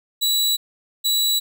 sawtooth tone pair in turn, 3928 / 3928 Hz, B7 / B7, -10 / -10 cents, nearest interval unison, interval 0 cents, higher neither, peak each -14 dBFS, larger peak neither, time 0.21-0.57 / 1.04-1.4 s, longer neither, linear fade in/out 20 ms, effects none

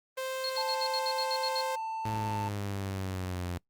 sawtooth tone, 523.3 Hz, C5, in tune, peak -29 dBFS, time 0.17-1.76 s, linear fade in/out 10 ms
sine tone bursts, 4287 Hz, C8, 41 cents sharp, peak -31 dBFS, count 10, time 0.44-1.609 s, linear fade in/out 0 ms, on 53 ms, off 71 ms
triangle tone with pitch glide, 880 to 889.7 Hz, A5 to A5, 0 to +19 cents, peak -31 dBFS, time 0.57-2.49 s, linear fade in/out 10 ms, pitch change +19 cents, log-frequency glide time 1.18-1.79 s
sawtooth linear sweep, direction down, 109.1 to 87.31 Hz, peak -29 dBFS, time 2.05-3.58 s, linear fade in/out 5 ms
effects noise-tail reverb RT60 0.1 s tail -23 dB re dry + Opus 24 kbps

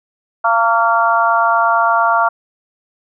harmonic tone with a mistuned harmonic, 228.6 Hz, A#3, 34 cents flat, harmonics 3 / 4 / 5 / 6, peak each -16 / -16 / -16 / -16 dBFS, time 0.44-2.29 s, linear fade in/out 10 ms, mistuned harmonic 6, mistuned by +20 cents, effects none

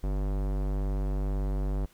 square tone with low-pass filter, 49 Hz, G1, in tune, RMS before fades -29 dBFS, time 0.03-1.86 s, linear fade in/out 10 ms, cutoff 780 Hz, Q 0.71, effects pink hiss -61 dBFS RMS until 1.93 s

